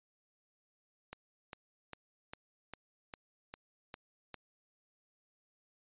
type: click train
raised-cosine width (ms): 0.3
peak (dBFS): -28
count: 9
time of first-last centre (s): 1.13-4.343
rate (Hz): 2.49
effects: resampled to 8000 Hz